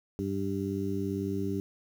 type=harmonic tone; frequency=98 Hz; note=G2; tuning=in tune; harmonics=1 / 2 / 3 / 4; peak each=-36 / -34 / -34 / -35 dBFS; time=0.19-1.6 s; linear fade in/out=0 ms; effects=9-bit